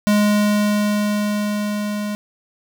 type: tone with level ramp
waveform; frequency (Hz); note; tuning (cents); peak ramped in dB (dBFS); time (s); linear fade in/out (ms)
square; 208; G#3; +3; -13 to -23; 0.07-2.15; 0
effects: none